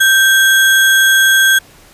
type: tone with sample-and-hold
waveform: sine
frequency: 1568 Hz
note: G6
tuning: in tune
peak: -6 dBFS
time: 0-1.59 s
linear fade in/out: 10 ms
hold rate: 4900 Hz
effects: pink hiss -43 dBFS RMS until 1.93 s + resampled to 32000 Hz